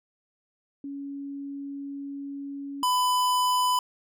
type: tone pair in turn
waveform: sine / square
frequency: 279.9 / 999.8 Hz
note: C#4 / B5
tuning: +17 / +21 cents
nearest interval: octave + minor seventh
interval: 2204 cents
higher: second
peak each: -33 / -22 dBFS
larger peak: second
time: 0.84-2.83 / 2.83-3.79 s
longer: first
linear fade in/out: 2 ms
effects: none